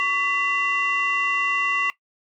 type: tone cluster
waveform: sine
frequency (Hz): 1127 / 1998 / 2754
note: C#6 / B6 / F7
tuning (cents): +28 / +20 / -25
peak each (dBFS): -23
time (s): 0-1.9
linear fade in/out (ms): 0
effects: noise-tail reverb RT60 0.1 s tail -18 dB re dry + tanh soft clip ceiling -13 dBFS